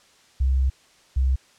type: tone pair in turn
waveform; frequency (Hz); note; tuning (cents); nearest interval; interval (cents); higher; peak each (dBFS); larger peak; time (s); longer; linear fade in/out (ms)
sine; 65.8 / 65.42; C2 / C2; +10 / 0; unison; 10; first; -17; neither; 0.4-0.7 / 1.16-1.36; first; 10
effects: white hiss -56 dBFS RMS until 1.58 s + low-pass 7000 Hz 12 dB/octave